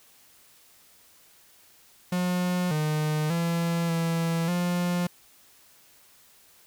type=tone with pitch steps; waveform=45% pulse; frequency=179.6 / 153.1 / 168.6 / 166 / 176.3 Hz; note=F3 / D#3 / E3 / E3 / F3; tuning=+49 / -28 / +39 / +12 / +17 cents; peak=-24 dBFS; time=2.12-5.07 s; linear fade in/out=5 ms; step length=590 ms; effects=white hiss -57 dBFS RMS until 6.66 s